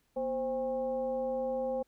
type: tone with frequency modulation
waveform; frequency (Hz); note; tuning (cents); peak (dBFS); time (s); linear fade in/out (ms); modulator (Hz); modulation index
sine; 523.3; C5; 0; -30; 0.16-1.83; 10; 283; 0.65
effects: pink hiss -74 dBFS RMS until 1.87 s